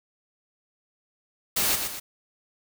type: noise with echo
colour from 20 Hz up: white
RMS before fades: -24 dBFS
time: 1.56-1.76 s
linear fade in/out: 10 ms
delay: 120 ms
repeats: 2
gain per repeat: -6 dB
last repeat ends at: 2 s
effects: none